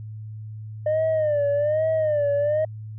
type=tone with vibrato; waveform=sine; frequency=604 Hz; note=D5; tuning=48 cents sharp; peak=-17 dBFS; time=0.86-2.65 s; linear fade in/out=5 ms; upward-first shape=sine; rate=1.2 Hz; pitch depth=100 cents each way; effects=tanh soft clip ceiling -17 dBFS + added 108 Hz sine -33 dBFS peak until 2.98 s